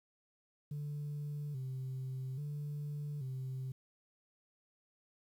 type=tone with vibrato; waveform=sine; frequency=138.59 Hz; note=C#3; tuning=in tune; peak=-36 dBFS; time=0.71-3.72 s; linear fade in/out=5 ms; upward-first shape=square; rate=0.6 Hz; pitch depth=99 cents each way; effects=tanh soft clip ceiling -36 dBFS + 11-bit